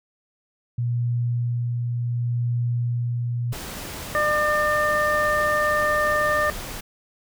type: tone with tremolo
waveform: sine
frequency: 120 Hz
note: B2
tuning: 49 cents flat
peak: -20 dBFS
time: 0.78-3.53 s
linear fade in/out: 5 ms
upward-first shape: sine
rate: 0.69 Hz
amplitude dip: 25%
type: noise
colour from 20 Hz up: pink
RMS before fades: -34 dBFS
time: 3.52-6.81 s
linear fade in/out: 10 ms
type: harmonic tone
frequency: 600 Hz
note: D5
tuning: 37 cents sharp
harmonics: 1 / 2 / 3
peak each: -23 / -23 / -23 dBFS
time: 4.15-6.5 s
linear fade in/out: 0 ms
effects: none